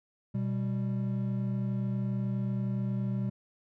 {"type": "tone pair together", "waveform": "triangle", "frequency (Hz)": [123.47, 196], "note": ["B2", "G3"], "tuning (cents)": [0, 0], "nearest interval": "minor sixth", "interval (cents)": 800, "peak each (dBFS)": [-29, -30], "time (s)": [0.34, 3.3], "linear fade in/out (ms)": 10, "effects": []}